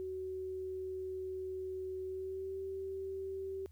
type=tone with pitch glide; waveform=sine; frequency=375 to 384.9 Hz; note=F#4 to G4; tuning=+23 to -32 cents; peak=-38 dBFS; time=0-3.66 s; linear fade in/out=0 ms; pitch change=+45 cents; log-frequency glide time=2.04-2.58 s; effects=added 79 Hz sine -54 dBFS peak until 3.71 s + white hiss -75 dBFS RMS until 3.71 s